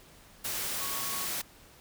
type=tone in noise; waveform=sine; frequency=1108.7 Hz; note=C#6; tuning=in tune; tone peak=-41 dBFS; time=0.8-1.27 s; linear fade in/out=10 ms; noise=white; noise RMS=-34 dBFS; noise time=0.44-1.42 s; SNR=-10 dB; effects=pink hiss -56 dBFS RMS until 1.8 s